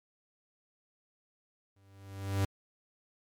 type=tone with exponential growth; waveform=45% pulse; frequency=98 Hz; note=G2; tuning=in tune; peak=-25 dBFS; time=1.76-2.45 s; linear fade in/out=5 ms; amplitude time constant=150 ms; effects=MP3 96 kbps